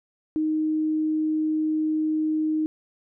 sine tone, 311.1 Hz, D#4, in tune, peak -21 dBFS, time 0.36-2.66 s, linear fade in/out 0 ms, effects none

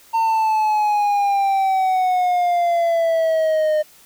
triangle exponential sweep, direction down, 910 to 609 Hz, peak -13 dBFS, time 0.13-3.83 s, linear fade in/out 20 ms, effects white hiss -49 dBFS RMS until 4.05 s

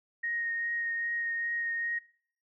sine tone with vibrato, 1864.7 Hz, A#6, in tune, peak -30 dBFS, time 0.23-1.99 s, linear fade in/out 10 ms, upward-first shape triangle, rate 2.5 Hz, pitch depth 13 cents each way, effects noise-tail reverb RT60 0.5 s tail -20 dB re dry

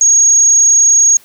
sine tone, 6590 Hz, G#8, 14 cents flat, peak -5 dBFS, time 0.01-1.17 s, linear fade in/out 2 ms, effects white hiss -45 dBFS RMS until 1.24 s

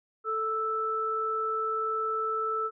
sine tone pair together, 440 / 1318.5 Hz, A4 / E6, 0 / 0 cents, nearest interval octave + perfect fifth, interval 1900 cents, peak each -33 / -28 dBFS, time 0.24-2.71 s, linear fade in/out 50 ms, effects none

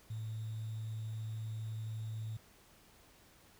sine tone with sample-and-hold, 110 Hz, A2, in tune, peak -38 dBFS, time 0.1-2.37 s, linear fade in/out 5 ms, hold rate 3675 Hz, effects pink hiss -63 dBFS RMS until 3.59 s

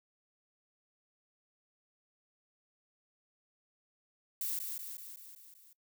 violet noise with echo, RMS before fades -36 dBFS, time 4.41-4.59 s, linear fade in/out 2 ms, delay 190 ms, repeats 6, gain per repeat -4 dB, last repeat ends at 5.73 s, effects noise-tail reverb RT60 0.1 s tail -21 dB re dry

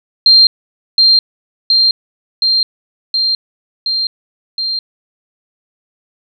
sine tone with echo, 4180 Hz, C8, 2 cents flat, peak -3 dBFS, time 0.26-0.47 s, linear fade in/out 2 ms, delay 720 ms, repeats 6, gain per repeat -2 dB, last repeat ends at 4.79 s, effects none

